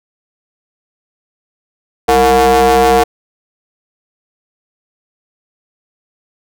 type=ring-modulated tone; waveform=40% pulse; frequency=132.3 Hz; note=C3; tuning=20 cents sharp; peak=-3 dBFS; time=2.08-3.04 s; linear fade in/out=10 ms; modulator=592 Hz; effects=none